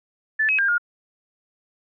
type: tone with pitch steps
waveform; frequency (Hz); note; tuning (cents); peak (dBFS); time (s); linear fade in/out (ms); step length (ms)
sine; 1749 / 2551 / 1600 / 1423; A6 / D#7 / G6 / F6; -11 / +43 / +35 / +32; -17; 0.39-0.782; 10; 98
effects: none